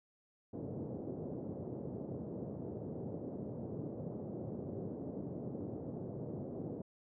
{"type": "band-pass noise", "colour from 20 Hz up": "pink", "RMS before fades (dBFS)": -43, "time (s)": [0.53, 6.82], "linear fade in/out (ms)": 5, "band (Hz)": [110, 540], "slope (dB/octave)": 24, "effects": []}